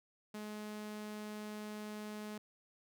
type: tone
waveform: sawtooth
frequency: 211.5 Hz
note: G#3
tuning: 32 cents sharp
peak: -39 dBFS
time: 0.34-2.38 s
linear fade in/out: 5 ms
effects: none